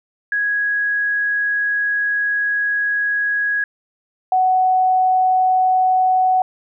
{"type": "tone pair in turn", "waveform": "sine", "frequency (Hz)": [1661.2, 744.7], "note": ["G#6", "F#5"], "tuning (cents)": [0, 11], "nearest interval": "octave + major second", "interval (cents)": 1389, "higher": "first", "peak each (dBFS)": [-16, -12], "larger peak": "second", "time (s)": [[0.32, 3.64], [4.32, 6.42]], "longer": "first", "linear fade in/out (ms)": 2, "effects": []}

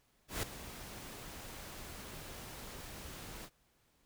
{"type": "noise with ADSR envelope", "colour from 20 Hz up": "pink", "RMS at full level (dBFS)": -35, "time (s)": [0.28, 3.5], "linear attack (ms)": 150, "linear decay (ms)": 5, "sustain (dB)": -13, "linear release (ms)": 59, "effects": ["pink hiss -73 dBFS RMS until 4.05 s"]}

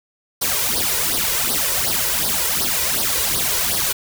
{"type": "noise with flanger", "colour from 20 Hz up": "white", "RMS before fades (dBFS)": -20, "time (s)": [0.41, 3.93], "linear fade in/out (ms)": 10, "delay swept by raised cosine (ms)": [0.2, 2.1], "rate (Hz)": 2.7, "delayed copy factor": 0.8, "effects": []}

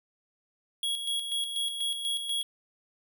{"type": "tone with tremolo", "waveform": "square", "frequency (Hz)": 3322, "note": "G#7", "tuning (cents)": 0, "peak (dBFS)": -28, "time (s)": [0.83, 2.43], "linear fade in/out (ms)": 2, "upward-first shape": "square", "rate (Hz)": 4.1, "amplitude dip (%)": 50, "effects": []}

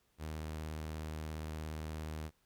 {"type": "tone with vibrato", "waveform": "sawtooth", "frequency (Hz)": 77.9, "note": "D#2", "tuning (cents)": 3, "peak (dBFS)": -36, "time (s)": [0.18, 2.31], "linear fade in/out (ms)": 50, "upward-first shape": "triangle", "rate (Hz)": 17, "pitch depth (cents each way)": 34, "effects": ["pink hiss -75 dBFS RMS until 2.45 s"]}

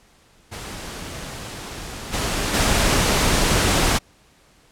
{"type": "noise with level steps", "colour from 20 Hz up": "pink", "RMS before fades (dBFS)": [-33, -23, -18], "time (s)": [0.51, 3.99], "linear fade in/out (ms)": 20, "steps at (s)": [2.12, 2.53], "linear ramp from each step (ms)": 20, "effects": ["pink hiss -55 dBFS RMS until 4.71 s", "low-pass 10000 Hz 12 dB/octave"]}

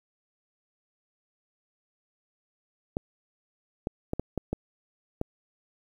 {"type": "clicks", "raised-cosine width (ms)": 2, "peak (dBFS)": -15, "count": 7, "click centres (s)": [2.969, 3.871, 4.134, 4.196, 4.377, 4.53, 5.214], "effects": ["9-bit"]}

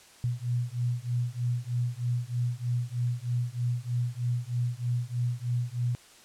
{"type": "beating tone pair", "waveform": "sine", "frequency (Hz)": [120, 123.2], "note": ["B2", "B2"], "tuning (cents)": [-49, -4], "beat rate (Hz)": 3.2, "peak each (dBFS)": -30, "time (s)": [0.24, 5.95], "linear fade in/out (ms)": 0, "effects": ["white hiss -54 dBFS RMS until 6.24 s", "low-pass 9000 Hz 12 dB/octave"]}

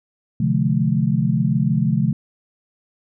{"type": "tone cluster", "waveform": "sine", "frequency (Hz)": [129.1, 148, 174.7, 214.6], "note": ["C3", "D3", "F3", "A3"], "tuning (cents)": [-23, 14, 1, -43], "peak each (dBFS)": -21, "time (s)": [0.4, 2.13], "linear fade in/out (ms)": 5, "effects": []}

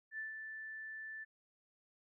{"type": "tone with ADSR envelope", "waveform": "sine", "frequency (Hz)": 1760, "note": "A6", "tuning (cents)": 0, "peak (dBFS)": -39, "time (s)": [0.11, 1.25], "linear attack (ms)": 73, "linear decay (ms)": 140, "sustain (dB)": -5, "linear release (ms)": 21, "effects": []}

